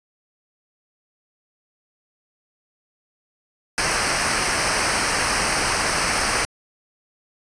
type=noise with comb filter; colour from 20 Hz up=pink; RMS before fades=-21 dBFS; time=3.78-6.45 s; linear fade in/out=0 ms; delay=0.28 ms; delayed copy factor=-0.7; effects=resampled to 22050 Hz